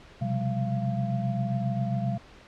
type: tone cluster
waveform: sine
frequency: 127 / 134.5 / 179.4 / 198.6 / 687 Hz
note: B2 / C3 / F3 / G3 / F5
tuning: +49 / +48 / +47 / +23 / -29 cents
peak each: -28 / -36 / -35 / -31 / -35 dBFS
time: 0.21-2.18 s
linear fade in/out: 10 ms
effects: pink hiss -51 dBFS RMS until 2.47 s + low-pass 4000 Hz 12 dB/octave